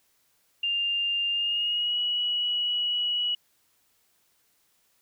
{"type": "tone with pitch glide", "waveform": "sine", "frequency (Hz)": [2800, 2926], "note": ["F7", "F#7"], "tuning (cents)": [4, -20], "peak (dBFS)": -24, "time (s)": [0.63, 3.35], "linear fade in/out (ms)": 5, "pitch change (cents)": 76, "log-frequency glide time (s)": [1.31, 2], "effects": ["white hiss -68 dBFS RMS until 5.01 s"]}